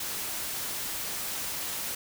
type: noise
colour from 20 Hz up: white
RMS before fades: -34 dBFS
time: 0-1.95 s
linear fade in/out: 5 ms
effects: none